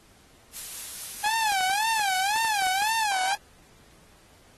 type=noise with tremolo; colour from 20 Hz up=blue; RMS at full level=-34 dBFS; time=0.52-3.07 s; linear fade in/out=50 ms; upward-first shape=triangle; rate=4.4 Hz; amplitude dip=25%
type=tone with vibrato; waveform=sawtooth; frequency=821 Hz; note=G#5; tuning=20 cents flat; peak=-20 dBFS; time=1.24-3.35 s; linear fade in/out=2 ms; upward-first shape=sine; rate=1.9 Hz; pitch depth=170 cents each way
type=clicks; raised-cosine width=0.3 ms; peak=-21 dBFS; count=10; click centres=1.262 / 1.519 / 1.608 / 1.699 / 1.996 / 2.361 / 2.448 / 2.622 / 2.669 / 2.82 s
effects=pink hiss -57 dBFS RMS until 4.57 s + AAC 32 kbps